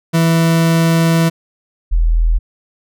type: tone pair in turn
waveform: 40% pulse / sine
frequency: 164.81 / 41.13 Hz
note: E3 / E1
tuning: 0 / -3 cents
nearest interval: 2 octaves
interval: 2403 cents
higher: first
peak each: -9 / -9 dBFS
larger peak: neither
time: 0.13-1.3 / 1.91-2.39 s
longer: first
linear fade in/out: 20 ms
effects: none